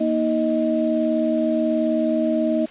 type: tone cluster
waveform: sine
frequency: 236.1 / 314.8 / 627 Hz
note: A#3 / D#4 / D#5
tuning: +22 / +20 / +13 cents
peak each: -22 dBFS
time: 0-2.66 s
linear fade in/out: 10 ms
effects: white hiss -42 dBFS RMS until 2.7 s + resampled to 8000 Hz